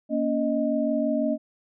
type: tone cluster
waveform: sine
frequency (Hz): 235.4 / 281.4 / 621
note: A#3 / C#4 / D#5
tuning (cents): +17 / +26 / -3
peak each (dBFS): -26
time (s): 0.09-1.38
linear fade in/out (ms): 50
effects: none